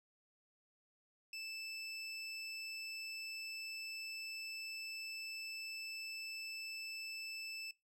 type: tone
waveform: 25% pulse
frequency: 2637 Hz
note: E7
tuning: in tune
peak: -40 dBFS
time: 1.33-7.71 s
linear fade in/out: 2 ms
effects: noise-tail reverb RT60 0.2 s tail -20 dB re dry + low-pass 12000 Hz 12 dB/octave